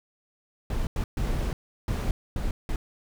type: noise bursts at uneven times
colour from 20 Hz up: brown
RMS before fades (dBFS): -27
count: 6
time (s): 0.7-0.87 / 0.96-1.04 / 1.17-1.53 / 1.88-2.11 / 2.36-2.51 / 2.69-2.76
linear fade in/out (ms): 2
effects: none